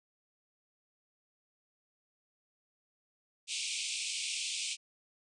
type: band-pass noise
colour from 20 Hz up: pink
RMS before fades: -37 dBFS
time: 3.47-4.77 s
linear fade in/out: 50 ms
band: 2300 to 9200 Hz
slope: 96 dB/octave
effects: none